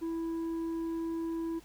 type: tone with tanh clipping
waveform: sine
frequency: 329.6 Hz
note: E4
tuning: in tune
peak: -33 dBFS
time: 0.01-1.6 s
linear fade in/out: 20 ms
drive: 5 dB
effects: added 50 Hz sine -56 dBFS peak until 1.64 s + pink hiss -59 dBFS RMS until 1.64 s